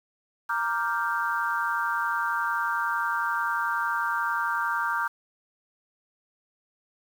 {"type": "chord", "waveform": "sine", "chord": "G minor seventh", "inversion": "first", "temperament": "equal", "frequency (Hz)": [932.3, 1174.7, 1396.9, 1568], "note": ["Bb5", "D6", "F6", "G6"], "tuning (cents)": [0, 0, 0, 0], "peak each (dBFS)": -30, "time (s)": [0.49, 5.08], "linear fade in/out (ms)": 10, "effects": ["8-bit"]}